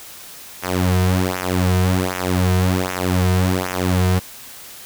sawtooth tone with flanger, 91.8 Hz, F#2, 13 cents flat, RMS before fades -18 dBFS, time 0.62-4.2 s, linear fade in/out 20 ms, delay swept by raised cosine 0.22 to 3.62 ms, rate 1.3 Hz, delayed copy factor -1, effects white hiss -38 dBFS RMS until 4.85 s

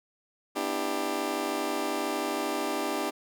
20% pulse chord, E minor seventh, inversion second, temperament just, 247.2 / 296.7 / 329.6 / 395.6 Hz, B3 / D4 / E4 / G4, +2 / +18 / 0 / +16 cents, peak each -33 / -28 / -31 / -28 dBFS, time 0.55-3.11 s, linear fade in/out 20 ms, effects none

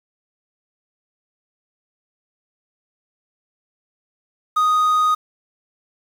triangle tone with quantisation, 1244.5 Hz, D#6, in tune, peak -12 dBFS, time 4.56-5.15 s, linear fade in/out 10 ms, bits 7, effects none

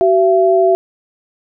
sine tone pair together, 379.4 / 674.1 Hz, F#4 / E5, +43 / +39 cents, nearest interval minor seventh, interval 996 cents, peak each -11 dBFS, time 0.01-0.75 s, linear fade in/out 0 ms, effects none

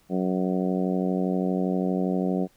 harmonic tone, 92.5 Hz, F#2, in tune, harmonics 2 / 3 / 4 / 5 / 6 / 7 / 8, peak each -25 / -29 / -31 / -33 / -35 / -36 / -37 dBFS, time 0.09-2.48 s, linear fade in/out 50 ms, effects pink hiss -62 dBFS RMS until 2.56 s

